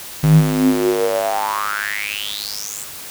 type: tone with high-pass filter sweep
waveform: square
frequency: 51.6 Hz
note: G#1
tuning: 10 cents flat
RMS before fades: -18 dBFS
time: 0.23-2.84 s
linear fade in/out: 5 ms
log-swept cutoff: 130 to 8100 Hz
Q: 8.3
effects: white hiss -33 dBFS RMS until 3.1 s